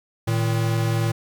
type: tone pair together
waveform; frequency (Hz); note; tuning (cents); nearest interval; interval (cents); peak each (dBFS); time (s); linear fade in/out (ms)
square; 113.42 / 156.2; A#2 / D#3; -47 / +7; tritone; 554; -21 / -27; 0.27-1.12; 10
effects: 10-bit